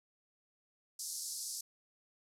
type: band-pass noise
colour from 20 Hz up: pink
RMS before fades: -42 dBFS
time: 0.99-1.61 s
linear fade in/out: 5 ms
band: 4700 to 12000 Hz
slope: 48 dB/octave
effects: none